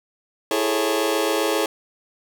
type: chord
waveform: sawtooth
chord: A major seventh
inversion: second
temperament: just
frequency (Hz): 330 / 412.5 / 440 / 550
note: E4 / G#4 / A4 / C#5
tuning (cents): +2 / -12 / 0 / -14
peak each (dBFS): -21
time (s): 0.51-1.66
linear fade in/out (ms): 2
effects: none